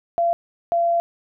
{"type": "tone bursts at uneven times", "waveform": "sine", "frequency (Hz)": 683, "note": "F5", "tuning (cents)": -39, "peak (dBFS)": -16, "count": 2, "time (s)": [[0.18, 0.33], [0.72, 1]], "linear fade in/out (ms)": 0, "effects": []}